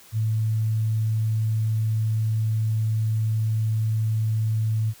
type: tone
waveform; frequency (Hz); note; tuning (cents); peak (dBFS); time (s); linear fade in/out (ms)
sine; 110; A2; 0; -20; 0.12-4.94; 50
effects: white hiss -50 dBFS RMS until 5 s